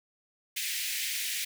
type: high-pass noise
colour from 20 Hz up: pink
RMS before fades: -33 dBFS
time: 0.56-1.45 s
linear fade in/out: 10 ms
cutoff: 1900 Hz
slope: 48 dB/octave
effects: none